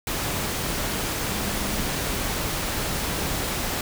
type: tone in noise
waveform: sine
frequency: 205.5 Hz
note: G#3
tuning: 18 cents flat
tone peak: -33 dBFS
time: 1.31-1.82 s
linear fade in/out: 2 ms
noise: pink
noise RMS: -27 dBFS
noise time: 0.07-3.81 s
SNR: -9 dB
effects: none